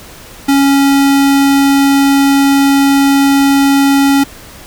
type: tone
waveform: square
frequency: 277.2 Hz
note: C#4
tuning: in tune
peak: -7 dBFS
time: 0.48-4.24 s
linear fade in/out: 10 ms
effects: pink hiss -34 dBFS RMS until 4.66 s